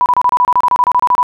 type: tone bursts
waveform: sine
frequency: 987.8 Hz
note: B5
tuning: in tune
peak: -7 dBFS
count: 16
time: 0.01-1.229 s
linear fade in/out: 0 ms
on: 49 ms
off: 29 ms
effects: none